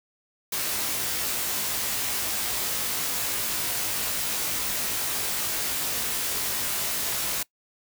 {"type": "noise with comb filter", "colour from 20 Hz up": "white", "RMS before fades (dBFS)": -28, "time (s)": [0.52, 7.43], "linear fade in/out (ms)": 5, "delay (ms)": 19, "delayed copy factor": 0.95, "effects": ["noise-tail reverb RT60 0.1 s tail -22 dB re dry"]}